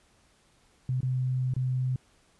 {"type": "tone with dropouts", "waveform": "sine", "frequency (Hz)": 128.3, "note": "C3", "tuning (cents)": -34, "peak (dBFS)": -25, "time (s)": [0.89, 1.96], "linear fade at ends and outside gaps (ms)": 2, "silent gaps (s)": [[1.006, 1.03], [1.538, 1.564]], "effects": ["pink hiss -64 dBFS RMS until 2.39 s", "resampled to 24000 Hz"]}